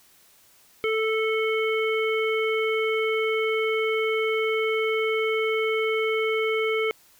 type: harmonic tone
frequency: 440 Hz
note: A4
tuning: in tune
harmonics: 1 / 3 / 5 / 7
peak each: -23 / -32 / -28 / -36 dBFS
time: 0.84-6.91 s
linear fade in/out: 0 ms
effects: white hiss -57 dBFS RMS until 7.19 s